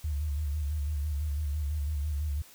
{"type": "tone with vibrato", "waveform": "sine", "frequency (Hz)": 74, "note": "D2", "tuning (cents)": 14, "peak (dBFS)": -28, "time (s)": [0.04, 2.42], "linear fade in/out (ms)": 5, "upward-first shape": "square", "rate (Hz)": 6, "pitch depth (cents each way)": 64, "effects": ["white hiss -54 dBFS RMS until 2.54 s"]}